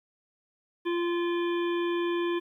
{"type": "harmonic tone", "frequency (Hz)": 345.6, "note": "F4", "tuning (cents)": -18, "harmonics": [1, 3, 5, 7, 9, 10], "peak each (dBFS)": [-26, -36, -40, -43, -45, -46], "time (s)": [0.85, 2.4], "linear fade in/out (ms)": 20, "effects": ["11-bit"]}